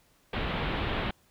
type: low-pass noise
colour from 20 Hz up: pink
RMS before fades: -31 dBFS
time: 0.33-1.11 s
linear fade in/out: 5 ms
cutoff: 3700 Hz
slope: 48 dB/octave
effects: pink hiss -65 dBFS RMS until 1.3 s